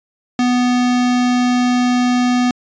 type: tone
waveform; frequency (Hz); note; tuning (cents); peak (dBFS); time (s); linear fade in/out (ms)
square; 247.2; B3; +2; -13; 0.39-2.51; 2
effects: resampled to 16000 Hz